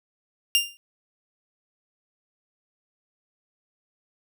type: tone with exponential decay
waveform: sawtooth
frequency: 2797 Hz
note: F7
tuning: 2 cents sharp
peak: -11 dBFS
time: 0.55-0.77 s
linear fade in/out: 0 ms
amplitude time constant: 47 ms
effects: none